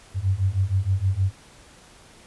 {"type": "beating tone pair", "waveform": "sine", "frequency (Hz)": [92.5, 98.9], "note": ["F#2", "G2"], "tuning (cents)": [0, 16], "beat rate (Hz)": 6.4, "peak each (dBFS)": [-23, -22], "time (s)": [0.14, 1.33], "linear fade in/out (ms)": 50, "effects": ["pink hiss -50 dBFS RMS until 2.26 s", "resampled to 24000 Hz"]}